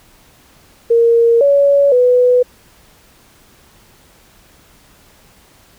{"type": "tone with pitch steps", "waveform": "sine", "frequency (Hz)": [465.1, 564, 495.8], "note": ["A#4", "C#5", "B4"], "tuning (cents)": [-4, 30, 7], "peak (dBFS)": -7, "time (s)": [0.9, 2.43], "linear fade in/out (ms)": 10, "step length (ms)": 510, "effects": ["pink hiss -48 dBFS RMS until 5.78 s"]}